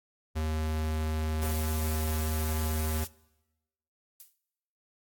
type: tone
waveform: square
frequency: 78.2 Hz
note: D#2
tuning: 9 cents sharp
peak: -29 dBFS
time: 0.35-3.05 s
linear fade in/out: 20 ms
type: noise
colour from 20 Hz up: blue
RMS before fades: -39 dBFS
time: 1.41-3.08 s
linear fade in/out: 20 ms
type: noise with exponential decay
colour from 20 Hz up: violet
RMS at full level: -43 dBFS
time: 4.2-4.38 s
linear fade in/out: 0 ms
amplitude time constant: 39 ms
effects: noise-tail reverb RT60 1.0 s tail -22 dB re dry + AAC 64 kbps